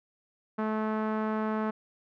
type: tone with low-pass filter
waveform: sawtooth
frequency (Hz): 216.8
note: A3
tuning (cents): -25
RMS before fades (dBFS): -30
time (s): 0.58-1.71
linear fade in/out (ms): 10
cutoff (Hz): 1300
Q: 1.7
effects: none